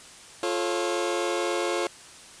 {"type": "chord", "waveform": "sawtooth", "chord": "F augmented", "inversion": "none", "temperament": "just", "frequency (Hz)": [349.2, 436.5, 545.7], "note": ["F4", "A4", "C#5"], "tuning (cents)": [0, -14, -27], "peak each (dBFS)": [-24, -27, -26], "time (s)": [0.43, 1.87], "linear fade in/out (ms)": 2, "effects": ["white hiss -47 dBFS RMS until 2.4 s", "resampled to 22050 Hz"]}